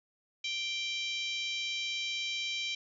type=harmonic tone; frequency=784 Hz; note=G5; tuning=in tune; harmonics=3 / 4 / 5 / 6 / 7 / 8 / 9; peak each=-37 / -37 / -39 / -48 / -46 / -49 / -55 dBFS; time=0.44-2.75 s; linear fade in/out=5 ms; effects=none